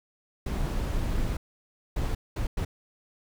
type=noise bursts at uneven times; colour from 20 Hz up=brown; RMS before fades=-28 dBFS; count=4; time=0.46-1.37 / 1.96-2.15 / 2.36-2.47 / 2.57-2.65 s; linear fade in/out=5 ms; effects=none